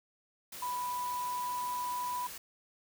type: tone in noise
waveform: sine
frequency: 987.8 Hz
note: B5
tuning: in tune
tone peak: -33 dBFS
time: 0.62-2.27 s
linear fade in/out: 5 ms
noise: white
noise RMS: -45 dBFS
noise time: 0.52-2.38 s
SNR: +9 dB
effects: none